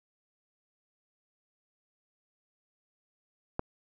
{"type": "click", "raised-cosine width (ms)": 1, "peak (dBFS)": -16, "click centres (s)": 3.594, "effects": []}